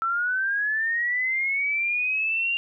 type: linear sweep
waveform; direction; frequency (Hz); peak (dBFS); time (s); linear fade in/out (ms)
sine; up; 1324 to 2794; -22; 0.02-2.57; 0
effects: none